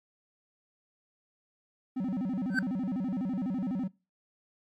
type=tone with vibrato; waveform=triangle; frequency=220 Hz; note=A3; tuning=in tune; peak=-27 dBFS; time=1.96-3.88 s; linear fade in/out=10 ms; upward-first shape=square; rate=12 Hz; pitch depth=280 cents each way
type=tone with exponential growth; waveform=triangle; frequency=1541 Hz; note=G6; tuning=30 cents flat; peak=-19 dBFS; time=2.49-2.59 s; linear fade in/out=2 ms; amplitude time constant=21 ms
effects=noise-tail reverb RT60 0.3 s tail -24 dB re dry + MP3 64 kbps